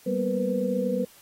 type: tone cluster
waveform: sine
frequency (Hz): 193.5 / 231.8 / 245.5 / 472.5 / 501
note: G3 / A#3 / B3 / A#4 / B4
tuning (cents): -22 / -10 / -10 / +23 / +25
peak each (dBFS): -28 / -35 / -31 / -33 / -27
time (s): 0.06-1.05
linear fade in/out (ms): 10
effects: white hiss -54 dBFS RMS until 1.21 s + AAC 48 kbps